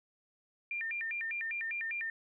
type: tone with vibrato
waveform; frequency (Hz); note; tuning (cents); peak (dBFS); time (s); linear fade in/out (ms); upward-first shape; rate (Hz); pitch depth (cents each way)
sine; 2079; C7; -12; -34; 0.71-2.1; 2; square; 5; 240
effects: none